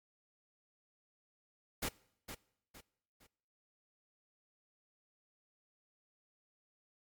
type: noise with echo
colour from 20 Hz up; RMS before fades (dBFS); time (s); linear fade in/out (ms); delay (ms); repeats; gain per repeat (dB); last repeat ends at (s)
pink; -37; 1.82-1.89; 10; 460; 3; -9; 3.27
effects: noise-tail reverb RT60 0.7 s tail -22 dB re dry + MP3 96 kbps